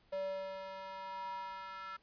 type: tone with high-pass filter sweep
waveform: square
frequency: 191.7 Hz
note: G3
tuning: 38 cents flat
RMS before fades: -43 dBFS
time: 0.12-1.97 s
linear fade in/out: 10 ms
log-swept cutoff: 550 to 1300 Hz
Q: 5.8
effects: pink hiss -70 dBFS RMS until 2.02 s + resampled to 11025 Hz